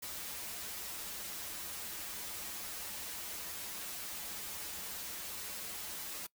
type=noise with comb filter; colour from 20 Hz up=white; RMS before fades=-43 dBFS; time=0.02-6.27 s; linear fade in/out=10 ms; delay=7.7 ms; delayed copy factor=-0.75; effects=noise-tail reverb RT60 0.1 s tail -22 dB re dry